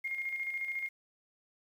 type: tone with tremolo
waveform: sine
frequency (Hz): 2135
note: C7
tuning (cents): +34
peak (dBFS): -32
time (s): 0.04-0.89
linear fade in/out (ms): 10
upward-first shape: square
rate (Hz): 14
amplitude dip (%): 45
effects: 10-bit